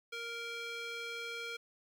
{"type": "tone with band-pass filter", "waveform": "square", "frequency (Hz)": 466.2, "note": "A#4", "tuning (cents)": 0, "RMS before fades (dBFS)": -42, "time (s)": [0.12, 1.57], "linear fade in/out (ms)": 10, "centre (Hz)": 2600, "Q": 1.3, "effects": ["10-bit"]}